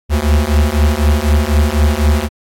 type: beating tone pair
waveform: square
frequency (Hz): 72.1 / 76.1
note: D2 / D#2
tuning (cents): -31 / -38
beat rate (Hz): 4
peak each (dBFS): -14 / -13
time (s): 0.09-2.29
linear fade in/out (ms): 50
effects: AAC 64 kbps